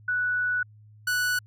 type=tone pair in turn; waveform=sine / 45% pulse; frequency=1478 / 1478 Hz; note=F#6 / F#6; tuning=-2 / -2 cents; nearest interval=unison; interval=0 cents; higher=neither; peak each=-23 / -23 dBFS; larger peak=neither; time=0.08-0.63 / 1.07-1.39 s; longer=first; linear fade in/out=5 ms; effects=added 106 Hz sine -49 dBFS peak until 1.46 s